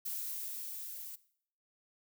violet noise with level ramp, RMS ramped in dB -38 to -46 dBFS, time 0.05-1.16 s, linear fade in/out 10 ms, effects noise-tail reverb RT60 0.6 s tail -18 dB re dry

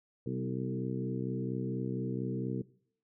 harmonic tone with a mistuned harmonic, 64.3 Hz, C2, 30 cents flat, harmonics 2 / 3 / 4 / 5 / 6 / 7, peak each -37 / -39 / -40 / -41 / -42 / -42 dBFS, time 0.26-2.62 s, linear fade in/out 5 ms, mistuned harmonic 4, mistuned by -21 cents, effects noise-tail reverb RT60 0.6 s tail -20 dB re dry

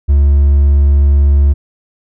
triangle tone with hard clipping, 71 Hz, C#2, 42 cents sharp, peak -6 dBFS, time 0.08-1.54 s, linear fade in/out 20 ms, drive 5 dB, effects none

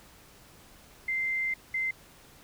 sine tone pair in turn, 2084 / 2076 Hz, C7 / C7, -7 / -14 cents, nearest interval unison, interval 7 cents, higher first, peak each -27 / -27 dBFS, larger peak neither, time 1.08-1.54 / 1.74-1.91 s, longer first, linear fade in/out 5 ms, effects pink hiss -55 dBFS RMS until 2.43 s

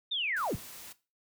sine linear sweep, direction down, 3729 to 31.15 Hz, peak -29 dBFS, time 0.11-0.56 s, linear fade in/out 10 ms
white noise, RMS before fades -47 dBFS, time 0.36-0.93 s, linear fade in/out 10 ms
effects noise-tail reverb RT60 0.3 s tail -17 dB re dry

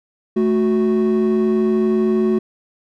triangle tone pair together, 218.8 / 368.6 Hz, A3 / F#4, -9 / -7 cents, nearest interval major sixth, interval 902 cents, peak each -14 dBFS, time 0.36-2.39 s, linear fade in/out 10 ms, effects tanh soft clip ceiling -6 dBFS

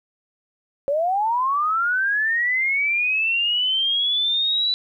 sine linear sweep, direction up, 543 to 3978 Hz, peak -18 dBFS, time 0.88-4.74 s, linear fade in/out 0 ms, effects 10-bit

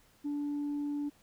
sine tone, 290.3 Hz, D4, 20 cents flat, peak -30 dBFS, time 0.24-1.1 s, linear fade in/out 20 ms, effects tanh soft clip ceiling -30 dBFS + pink hiss -65 dBFS RMS until 1.22 s

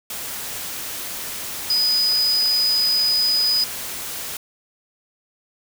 sine tone in noise, 4978 Hz, D#8, in tune, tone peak -16 dBFS, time 1.7-3.64 s, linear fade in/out 2 ms, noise white, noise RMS -30 dBFS, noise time 0.1-4.37 s, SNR +11 dB, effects none

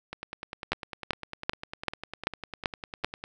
two click trains, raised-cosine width 0.3 ms, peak -20 / -9 dBFS, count 32 / 7, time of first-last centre 0.13-3.239 / 0.72-3.046 s, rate 9.97 / 2.58 Hz, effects none

